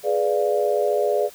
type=chord; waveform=sine; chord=G# diminished seventh; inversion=none; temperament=equal with one note detuned; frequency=418.4 / 493.9 / 587.3 / 698.5 Hz; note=G#4 / B4 / D5 / F5; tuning=+13 / 0 / 0 / 0 cents; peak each=-22 / -25 / -22 / -27 dBFS; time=0.03-1.3 s; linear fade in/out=50 ms; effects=white hiss -46 dBFS RMS until 1.34 s